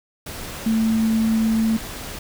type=tone in noise; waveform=sine; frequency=222.6 Hz; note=A3; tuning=20 cents sharp; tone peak=-16 dBFS; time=0.66-1.77 s; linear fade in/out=5 ms; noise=pink; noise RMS=-33 dBFS; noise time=0.26-2.19 s; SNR=+14 dB; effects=none